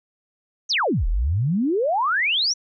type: exponential two-way sweep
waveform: sine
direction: down then up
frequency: 6600 to 36 to 6070 Hz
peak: -18 dBFS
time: 0.69-2.54 s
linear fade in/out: 20 ms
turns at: 1.07 s
effects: none